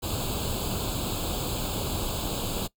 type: noise with comb filter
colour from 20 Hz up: pink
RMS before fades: -30 dBFS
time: 0.02-2.68 s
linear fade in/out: 20 ms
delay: 0.26 ms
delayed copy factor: +0.95
effects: noise-tail reverb RT60 0.1 s tail -21 dB re dry